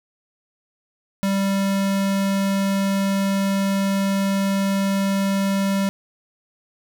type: tone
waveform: square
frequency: 196 Hz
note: G3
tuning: in tune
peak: -19 dBFS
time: 1.23-5.89 s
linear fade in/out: 0 ms
effects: none